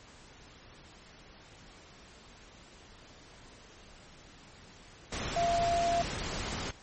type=tone in noise; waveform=sine; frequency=687 Hz; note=F5; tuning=29 cents flat; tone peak=-26 dBFS; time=5.36-6.02 s; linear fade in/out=5 ms; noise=pink; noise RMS=-36 dBFS; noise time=5.12-6.71 s; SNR=+7 dB; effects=pink hiss -54 dBFS RMS until 6.82 s + MP3 32 kbps